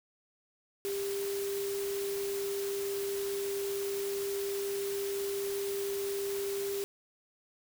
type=tone in noise; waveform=sine; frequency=397.6 Hz; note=G4; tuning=25 cents sharp; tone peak=-32 dBFS; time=0.85-6.84 s; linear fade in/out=0 ms; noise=white; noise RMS=-42 dBFS; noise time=0.85-6.84 s; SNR=+7 dB; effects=none